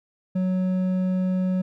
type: tone with hard clipping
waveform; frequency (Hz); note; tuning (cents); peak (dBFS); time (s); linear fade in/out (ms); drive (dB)
triangle; 185; F#3; 0; -22; 0.35-1.62; 10; 9
effects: none